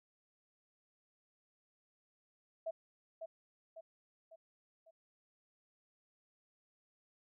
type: tone with echo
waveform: sine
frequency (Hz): 653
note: E5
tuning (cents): -17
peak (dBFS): -36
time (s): 2.66-2.71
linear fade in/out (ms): 10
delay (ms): 550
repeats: 4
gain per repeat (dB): -6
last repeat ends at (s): 4.91
effects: none